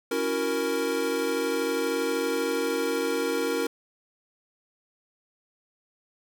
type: chord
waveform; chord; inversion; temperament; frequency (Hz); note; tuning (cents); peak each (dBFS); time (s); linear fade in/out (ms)
square; F# dominant seventh; second; equal; 277.2 / 329.6 / 370 / 466.2; C#4 / E4 / F#4 / A#4; 0 / 0 / 0 / 0; -33 / -33 / -34 / -28; 0.11-3.67; 5
effects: none